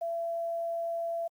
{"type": "tone with quantisation", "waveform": "sine", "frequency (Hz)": 673, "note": "E5", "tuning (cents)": 36, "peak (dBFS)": -30, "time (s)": [0.01, 1.28], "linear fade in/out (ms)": 10, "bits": 10, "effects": ["Opus 48 kbps"]}